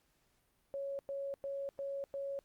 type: tone bursts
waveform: sine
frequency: 554.4 Hz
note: C#5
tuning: in tune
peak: -37 dBFS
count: 5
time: 0.74-2.39 s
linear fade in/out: 0 ms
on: 250 ms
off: 100 ms
effects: pink hiss -75 dBFS RMS until 2.44 s + Opus 48 kbps